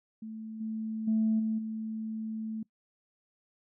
sine tone with level steps, 220 Hz, A3, in tune, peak -38 / -32 / -23 / -27 / -33 dBFS, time 0.22-2.63 s, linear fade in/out 5 ms, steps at 0.6 / 1.07 / 1.39 / 1.58 s, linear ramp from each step 10 ms, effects noise-tail reverb RT60 0.1 s tail -22 dB re dry + tanh soft clip ceiling -19 dBFS

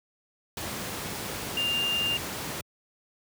sine tone in noise, 2800 Hz, F7, 4 cents sharp, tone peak -25 dBFS, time 1.57-2.17 s, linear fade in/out 2 ms, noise pink, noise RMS -34 dBFS, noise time 0.57-2.61 s, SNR +6 dB, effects high-pass 100 Hz 12 dB/octave

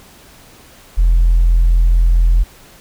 sine tone, 42.21 Hz, E1, 42 cents sharp, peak -6 dBFS, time 0.97-2.44 s, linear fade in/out 20 ms, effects tanh soft clip ceiling -5 dBFS + pink hiss -43 dBFS RMS until 2.8 s

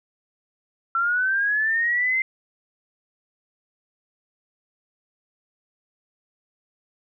sine linear sweep, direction up, 1345 to 2093 Hz, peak -19 dBFS, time 0.95-2.22 s, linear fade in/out 2 ms, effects none

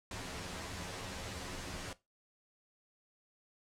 pink noise with comb filter, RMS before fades -43 dBFS, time 0.11-1.93 s, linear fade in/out 2 ms, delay 11 ms, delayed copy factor +0.9, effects noise-tail reverb RT60 0.2 s tail -17 dB re dry + low-pass 8000 Hz 12 dB/octave

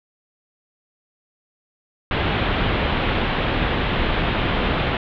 pink low-pass noise, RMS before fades -21 dBFS, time 2.11-4.97 s, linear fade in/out 2 ms, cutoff 3600 Hz, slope 48 dB/octave, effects none

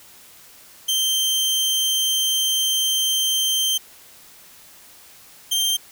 sawtooth tone pair in turn, 3136 / 3156 Hz, G7 / G7, 0 / +11 cents, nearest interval unison, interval 11 cents, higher second, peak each -15 dBFS, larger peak neither, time 0.88-3.78 / 5.51-5.77 s, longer first, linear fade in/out 10 ms, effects white hiss -47 dBFS RMS until 5.91 s

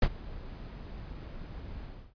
brown noise with ADSR envelope, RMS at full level -19 dBFS, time 0.02-2.14 s, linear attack 5 ms, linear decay 58 ms, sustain -23 dB, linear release 280 ms, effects resampled to 11025 Hz

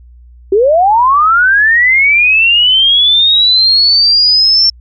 sine linear sweep, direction up, 370 to 5440 Hz, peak -5 dBFS, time 0.52-4.7 s, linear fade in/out 5 ms, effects added 60 Hz sine -35 dBFS peak until 4.8 s

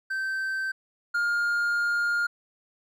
triangle tone pair in turn, 1552 / 1412.8 Hz, G6 / F6, -18 / +20 cents, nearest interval major second, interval 162 cents, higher first, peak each -25 / -21 dBFS, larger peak second, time 0.1-0.72 / 1.14-2.27 s, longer second, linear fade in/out 10 ms, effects none

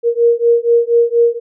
sine beating tone pair, 467.5 / 471.7 Hz, A#4 / A#4, +5 / +20 cents, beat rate 4.2 Hz, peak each -12 dBFS, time 0.03-1.4 s, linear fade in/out 50 ms, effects none

